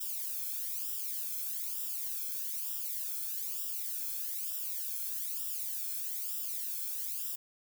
violet noise with flanger, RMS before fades -37 dBFS, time 0-7.36 s, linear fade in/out 10 ms, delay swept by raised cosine 0.46 to 1.06 ms, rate 1.1 Hz, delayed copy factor -1, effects none

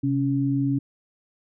sine tone pair together, 132.27 / 278.5 Hz, C3 / C#4, +19 / +8 cents, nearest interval octave + minor second, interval 1289 cents, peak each -24 / -22 dBFS, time 0.03-0.79 s, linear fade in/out 10 ms, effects none

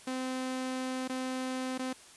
sawtooth tone with dropouts, 258.1 Hz, C4, 23 cents flat, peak -29 dBFS, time 0.07-1.93 s, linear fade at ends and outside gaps 5 ms, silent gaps 1.078-1.095 / 1.779-1.792 s, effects white hiss -54 dBFS RMS until 2.16 s + resampled to 24000 Hz

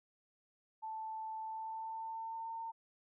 sine tone with pitch glide, 880 to 907.9 Hz, A5 to A#5, 0 to -46 cents, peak -40 dBFS, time 0.82-2.72 s, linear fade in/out 20 ms, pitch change +54 cents, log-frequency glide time 1.4-2.55 s, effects none

